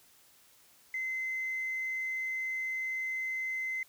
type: tone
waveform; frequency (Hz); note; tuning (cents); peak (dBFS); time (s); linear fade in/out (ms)
sine; 2059; C7; -28; -31; 0.94-3.83; 2
effects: tanh soft clip ceiling -28 dBFS + white hiss -62 dBFS RMS until 3.88 s